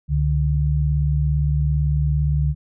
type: tone pair together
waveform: sine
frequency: 69.18 / 146.83 Hz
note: C#2 / D3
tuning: -3 / 0 cents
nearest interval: octave + minor second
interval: 1303 cents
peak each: -19 dBFS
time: 0.08-2.55 s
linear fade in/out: 50 ms
effects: none